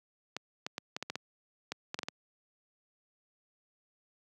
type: clicks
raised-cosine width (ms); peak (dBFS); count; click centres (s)
0.2; -18; 12; 0.366 / 0.665 / 0.781 / 0.965 / 1.026 / 1.1 / 1.156 / 1.72 / 1.944 / 1.99 / 2.032 / 2.085
effects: high-pass 150 Hz 12 dB/octave